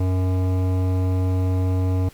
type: tone with hard clipping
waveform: sine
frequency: 92.5 Hz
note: F#2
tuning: in tune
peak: -20 dBFS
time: 0-2.09 s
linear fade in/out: 5 ms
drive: 15 dB
effects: pink hiss -49 dBFS RMS until 2.13 s